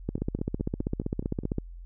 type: two click trains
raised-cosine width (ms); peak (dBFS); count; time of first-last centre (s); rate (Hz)
3; -24 / -15; 7 / 24; 0.18-1.435 / 0.09-1.584; 4.78 / 15.4
effects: added 43 Hz sine -40 dBFS peak until 1.85 s